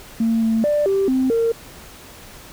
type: tone with pitch steps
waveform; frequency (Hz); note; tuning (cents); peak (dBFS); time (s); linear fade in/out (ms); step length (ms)
sine; 226.8 / 224.1 / 591 / 390.8 / 260.4 / 459.2; A#3 / A3 / D5 / G4 / C4 / A#4; -47 / +32 / +11 / -5 / -8 / -26; -14; 0.2-1.52; 5; 220
effects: tanh soft clip ceiling -11 dBFS + pink hiss -41 dBFS RMS until 2.52 s